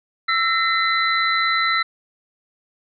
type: tone cluster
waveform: sine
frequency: 1332 / 1849 / 2043 / 4002 Hz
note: E6 / A#6 / C7 / B7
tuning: +18 / -15 / -42 / +22 cents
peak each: -20 / -25 / -22 / -24 dBFS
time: 0.28-1.83 s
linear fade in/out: 10 ms
effects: none